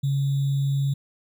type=tone with sample-and-hold; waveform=sine; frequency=138.59 Hz; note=C#3; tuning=in tune; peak=-20 dBFS; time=0.03-0.94 s; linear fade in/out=10 ms; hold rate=3675 Hz; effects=none